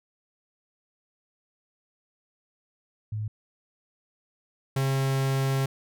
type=tone pair in turn; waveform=sine / 45% pulse; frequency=107.1 / 134.94 Hz; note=A2 / C#3; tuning=-46 / -46 cents; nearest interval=major third; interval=400 cents; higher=second; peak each=-28 / -23 dBFS; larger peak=second; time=3.12-3.28 / 4.76-5.66 s; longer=second; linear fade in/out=5 ms; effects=none